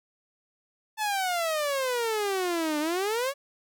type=exponential two-way sweep; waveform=sawtooth; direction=down then up; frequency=880 to 294.1 to 573 Hz; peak=-22 dBFS; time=0.97-3.34 s; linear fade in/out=50 ms; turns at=2.79 s; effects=none